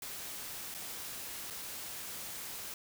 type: noise with dropouts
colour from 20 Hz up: white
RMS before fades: -43 dBFS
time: 0.02-2.74 s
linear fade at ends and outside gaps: 2 ms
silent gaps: 0.742-0.747 / 1.502-1.506 s
effects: none